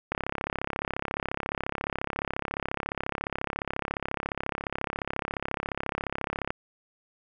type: click train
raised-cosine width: 0.5 ms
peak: -14 dBFS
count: 220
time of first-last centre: 0.12-6.505 s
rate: 34.3 Hz
effects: none